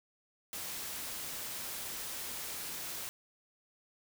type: noise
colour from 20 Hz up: white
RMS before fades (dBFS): -41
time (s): 0.53-3.09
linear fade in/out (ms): 0
effects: none